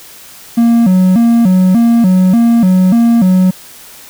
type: tone with vibrato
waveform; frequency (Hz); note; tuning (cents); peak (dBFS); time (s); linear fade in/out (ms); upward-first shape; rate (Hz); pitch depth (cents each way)
triangle; 207.7; G#3; 0; -3; 0.57-3.51; 10; square; 1.7; 200
effects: white hiss -35 dBFS RMS until 4.09 s